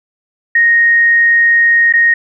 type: tone with dropouts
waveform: sine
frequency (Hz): 1864.7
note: A#6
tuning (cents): 0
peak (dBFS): -6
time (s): 0.55-2.14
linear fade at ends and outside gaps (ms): 5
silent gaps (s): 1.926-1.936
effects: none